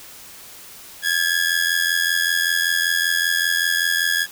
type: ring-modulated tone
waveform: sawtooth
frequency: 1669 Hz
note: G#6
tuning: 8 cents sharp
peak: -11 dBFS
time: 1.02-4.27 s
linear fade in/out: 50 ms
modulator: 42.6 Hz
effects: white hiss -41 dBFS RMS until 4.31 s